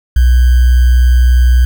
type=tone with sample-and-hold; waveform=sine; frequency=61.7 Hz; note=B1; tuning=1 cent flat; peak=-4 dBFS; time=0.16-1.65 s; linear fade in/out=5 ms; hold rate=1575 Hz; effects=none